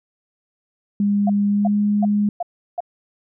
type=tone with pitch glide; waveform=sine; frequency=203.2 to 206.6 Hz; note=G#3 to G#3; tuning=-38 to -9 cents; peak=-15 dBFS; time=1-2.29 s; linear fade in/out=2 ms; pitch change=+29 cents; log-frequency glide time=1.48-1.76 s
type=tone bursts; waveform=sine; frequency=698.5 Hz; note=F5; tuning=in tune; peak=-20 dBFS; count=5; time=1.27-2.805 s; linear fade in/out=5 ms; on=27 ms; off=350 ms
effects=none